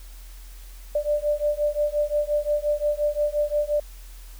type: beating tone pair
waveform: sine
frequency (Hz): 589 / 594.7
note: D5 / D5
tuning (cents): +5 / +22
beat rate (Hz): 5.7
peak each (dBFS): -24 / -24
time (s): 0.95-3.8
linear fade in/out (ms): 5
effects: added 42 Hz sine -39 dBFS peak until 4.39 s + white hiss -51 dBFS RMS until 4.39 s